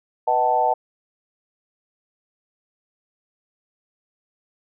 sine chord, B dominant seventh, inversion none, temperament equal with one note detuned, 493.9 / 622.3 / 753.4 / 880 Hz, B4 / D#5 / F#5 / A5, 0 / 0 / +31 / 0 cents, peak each -26 / -24 / -20 / -20 dBFS, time 0.27-0.74 s, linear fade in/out 10 ms, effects none

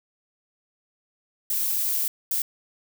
violet noise bursts at uneven times, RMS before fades -25 dBFS, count 2, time 1.5-2.08 / 2.31-2.42 s, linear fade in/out 2 ms, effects none

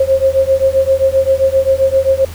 sine beating tone pair, 531 / 538.6 Hz, C5 / C#5, +25 / -50 cents, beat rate 7.6 Hz, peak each -12 dBFS, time 0-2.25 s, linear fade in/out 5 ms, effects added 84 Hz sine -27 dBFS peak until 2.34 s + pink hiss -35 dBFS RMS until 2.34 s

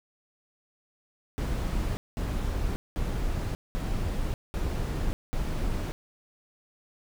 brown noise bursts, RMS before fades -29 dBFS, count 6, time 1.38-5.92 s, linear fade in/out 0 ms, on 590 ms, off 200 ms, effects none

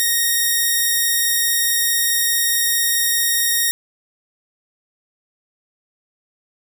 5% pulse tone, 1864.7 Hz, A#6, in tune, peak -5 dBFS, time 0-3.71 s, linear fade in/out 0 ms, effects none

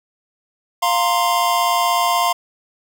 square chord, F suspended fourth, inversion none, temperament just, 698.5 / 931.3 / 1047.7 Hz, F5 / Bb5 / C6, 0 / -2 / +2 cents, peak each -20 / -22 / -19 dBFS, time 0.82-2.33 s, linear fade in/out 10 ms, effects none

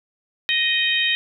harmonic tone, 623 Hz, D#5, 2 cents sharp, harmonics 3 / 4 / 5 / 6, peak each -23 / -23 / -23 / -23 dBFS, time 0.49-1.15 s, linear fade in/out 0 ms, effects none

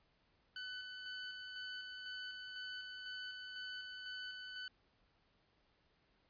20% pulse tone with tremolo, 1502 Hz, F#6, 26 cents sharp, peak -39 dBFS, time 0.56-4.68 s, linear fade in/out 2 ms, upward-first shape square, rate 2 Hz, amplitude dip 30%, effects pink hiss -75 dBFS RMS until 6.29 s + resampled to 11025 Hz

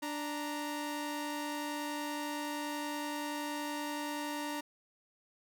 sawtooth tone pair together, 293.9 / 932.3 Hz, D4 / A#5, +1 / 0 cents, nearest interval octave + minor sixth, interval 1999 cents, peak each -34 / -36 dBFS, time 0.02-4.61 s, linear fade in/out 10 ms, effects none

